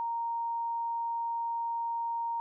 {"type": "tone", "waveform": "sine", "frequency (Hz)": 930, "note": "A#5", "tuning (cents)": -4, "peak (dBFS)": -30, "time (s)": [0, 2.4], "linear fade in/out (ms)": 0, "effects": []}